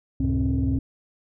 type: tone cluster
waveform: sine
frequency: 68.1 / 88.2 / 106.8 / 129.9 / 267.2 Hz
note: C#2 / F2 / G#2 / C3 / C4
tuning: -30 / +18 / +49 / -12 / +36 cents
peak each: -24 / -28 / -26 / -28 / -23 dBFS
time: 0.2-0.79 s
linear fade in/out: 5 ms
effects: tanh soft clip ceiling -15 dBFS